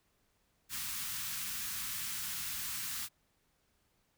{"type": "band-stop noise", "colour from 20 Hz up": "white", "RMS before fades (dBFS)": -39, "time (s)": [0.69, 3.09], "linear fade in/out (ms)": 50, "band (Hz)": [230, 1100], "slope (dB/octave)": 24, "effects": ["pink hiss -75 dBFS RMS until 4.17 s"]}